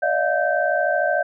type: tone cluster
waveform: sine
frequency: 581 / 634 / 708 / 1555 Hz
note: D5 / D#5 / F5 / G6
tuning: -19 / +32 / +23 / -14 cents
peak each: -23 dBFS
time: 0.02-1.23 s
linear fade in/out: 10 ms
effects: none